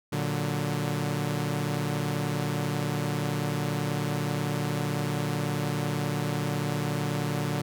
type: chord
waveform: sawtooth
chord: Bb augmented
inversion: none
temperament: equal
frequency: 116.54 / 146.83 / 185 Hz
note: Bb2 / D3 / F#3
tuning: 0 / 0 / 0 cents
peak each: -29 / -25 / -30 dBFS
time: 0.12-7.62 s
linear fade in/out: 10 ms
effects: none